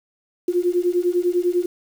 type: beating tone pair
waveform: sine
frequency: 349.2 / 359.2 Hz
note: F4 / F4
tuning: 0 / +49 cents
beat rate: 10 Hz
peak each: -20 dBFS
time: 0.48-1.66 s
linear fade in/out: 5 ms
effects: 7-bit